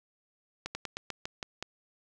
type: slowing click train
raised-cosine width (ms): 0.2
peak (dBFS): -18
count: 8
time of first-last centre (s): 0.66-1.626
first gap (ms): 90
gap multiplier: 1.14
effects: none